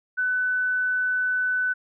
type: tone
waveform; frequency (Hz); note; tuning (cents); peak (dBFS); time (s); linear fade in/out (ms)
sine; 1500; F#6; +23; -21; 0.17-1.74; 20
effects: none